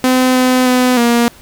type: tone with pitch steps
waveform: sawtooth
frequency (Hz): 255.9 / 254.5 / 251.6 / 236.7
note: C4 / C4 / B3 / A#3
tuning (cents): -38 / -48 / +32 / +27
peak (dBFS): -5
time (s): 0.04-1.28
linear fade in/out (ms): 0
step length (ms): 310
effects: pink hiss -41 dBFS RMS until 1.41 s